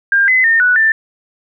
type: tone with pitch steps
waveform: sine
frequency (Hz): 1601 / 2031 / 1822 / 1477 / 1777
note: G6 / B6 / A#6 / F#6 / A6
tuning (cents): +36 / +48 / -40 / -3 / +17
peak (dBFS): -8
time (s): 0.12-0.92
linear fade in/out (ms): 2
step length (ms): 160
effects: none